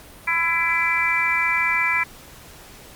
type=harmonic tone; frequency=334.3 Hz; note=E4; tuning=24 cents sharp; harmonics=3 / 4 / 5 / 6 / 7; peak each=-26 / -29 / -28 / -23 / -21 dBFS; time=0.27-2.04 s; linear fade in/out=10 ms; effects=pink hiss -44 dBFS RMS until 2.95 s + Opus 48 kbps